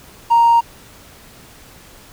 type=tone; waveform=triangle; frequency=932.3 Hz; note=A#5; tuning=in tune; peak=-5 dBFS; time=0.3-0.61 s; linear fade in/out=20 ms; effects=tanh soft clip ceiling -5 dBFS + pink hiss -43 dBFS RMS until 2.12 s